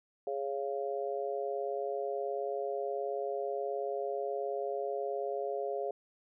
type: harmonic tone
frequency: 138.59 Hz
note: C#3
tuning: in tune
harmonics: 3 / 4 / 5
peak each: -36 / -37 / -38 dBFS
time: 0.27-5.91 s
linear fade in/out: 2 ms
effects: none